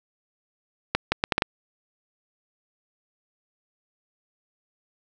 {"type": "accelerating click train", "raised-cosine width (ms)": 0.3, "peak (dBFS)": -4, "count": 6, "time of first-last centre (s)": [0.95, 1.421], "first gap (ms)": 170, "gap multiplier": 0.7, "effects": []}